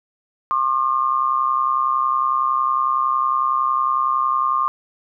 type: tone pair together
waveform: sine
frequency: 1069.1 / 1200 Hz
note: C6 / D6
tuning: +37 / +37 cents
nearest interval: major second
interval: 200 cents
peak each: -19 dBFS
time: 0.51-4.68 s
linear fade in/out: 0 ms
effects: none